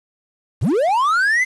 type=linear sweep; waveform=triangle; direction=up; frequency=67.4 to 2093 Hz; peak=-12 dBFS; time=0.61-1.45 s; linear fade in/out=20 ms; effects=resampled to 24000 Hz + 7-bit